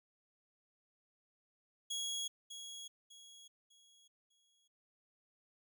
25% pulse tone with echo, 3322 Hz, G#7, in tune, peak -34 dBFS, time 1.9-2.28 s, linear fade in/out 10 ms, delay 600 ms, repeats 4, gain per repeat -9 dB, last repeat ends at 4.68 s, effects none

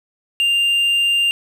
triangle tone, 2794 Hz, F7, in tune, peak -12 dBFS, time 0.4-1.31 s, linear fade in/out 0 ms, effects none

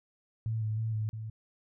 sine tone with vibrato, 110 Hz, A2, in tune, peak -29 dBFS, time 0.46-1.09 s, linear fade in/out 0 ms, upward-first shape square, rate 3.2 Hz, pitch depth 26 cents each way
sine tone, 110 Hz, A2, in tune, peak -36 dBFS, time 1.13-1.3 s, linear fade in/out 5 ms
effects none

